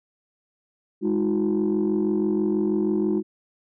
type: tone cluster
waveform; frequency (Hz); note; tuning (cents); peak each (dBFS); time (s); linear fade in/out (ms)
sine; 206.4 / 318 / 364.2; G#3 / D#4 / F#4; -10 / +38 / -27; -23; 1.01-3.23; 50
effects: tanh soft clip ceiling -15 dBFS